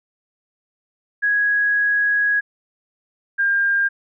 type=tone pair in turn; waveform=sine; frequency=1661.2 / 1604.1 Hz; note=G#6 / G6; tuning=0 / +39 cents; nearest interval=minor second; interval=61 cents; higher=first; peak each=-15 dBFS; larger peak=neither; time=1.22-2.41 / 3.38-3.89 s; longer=first; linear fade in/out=20 ms; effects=none